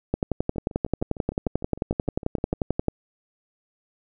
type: two click trains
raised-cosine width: 2 ms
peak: -24 / -9 dBFS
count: 14 / 32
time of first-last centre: 0.56-2.536 / 0.14-2.883 s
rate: 6.58 / 11.3 Hz
effects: none